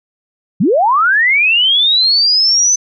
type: linear sweep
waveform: sine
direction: up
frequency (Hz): 142.6 to 6130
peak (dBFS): -8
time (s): 0.6-2.76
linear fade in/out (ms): 10
effects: none